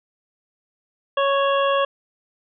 harmonic tone, 554.4 Hz, C#5, in tune, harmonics 1 / 2 / 3 / 5 / 6, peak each -19 / -21 / -29 / -30 / -31 dBFS, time 1.17-1.85 s, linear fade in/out 5 ms, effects none

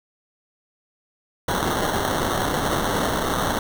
violet noise with sample-and-hold, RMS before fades -23 dBFS, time 1.48-3.59 s, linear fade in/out 2 ms, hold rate 2450 Hz, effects none

